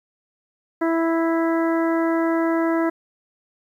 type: harmonic tone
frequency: 329.6 Hz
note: E4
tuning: in tune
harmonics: 1 / 2 / 3 / 4 / 5 / 6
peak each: -19 / -25 / -29 / -31 / -33 / -35 dBFS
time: 0.81-2.9 s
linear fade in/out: 10 ms
effects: 9-bit